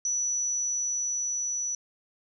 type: tone with level ramp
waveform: sine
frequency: 5920 Hz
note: F#8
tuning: in tune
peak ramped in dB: -25 to -28 dBFS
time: 0.05-1.75 s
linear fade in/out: 2 ms
effects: none